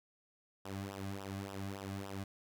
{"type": "tone with flanger", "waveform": "sawtooth", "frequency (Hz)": 98, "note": "G2", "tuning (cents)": 0, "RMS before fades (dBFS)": -43, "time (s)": [0.65, 2.24], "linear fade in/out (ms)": 5, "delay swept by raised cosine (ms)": [0.45, 2.25], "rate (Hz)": 3.5, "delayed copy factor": -0.85, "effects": []}